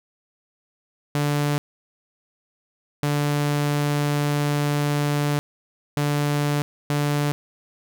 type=tone bursts at uneven times; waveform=sawtooth; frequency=146 Hz; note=D3; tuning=10 cents flat; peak=-16 dBFS; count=4; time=1.15-1.58 / 3.03-5.39 / 5.97-6.62 / 6.9-7.32 s; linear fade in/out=0 ms; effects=none